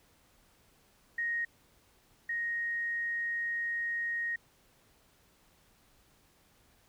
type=tone pair in turn; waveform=sine; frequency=1870 / 1870 Hz; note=A#6 / A#6; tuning=+5 / +5 cents; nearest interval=unison; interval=0 cents; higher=neither; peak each=-30 / -31 dBFS; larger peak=first; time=1.18-1.45 / 2.29-4.36 s; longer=second; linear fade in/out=5 ms; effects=pink hiss -66 dBFS RMS until 6.88 s